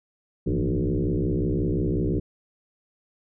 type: tone with frequency modulation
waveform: sine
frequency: 103.83 Hz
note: G#2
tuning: in tune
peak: -21 dBFS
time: 0.46-2.2 s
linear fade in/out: 10 ms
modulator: 65.6 Hz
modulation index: 4.8
effects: none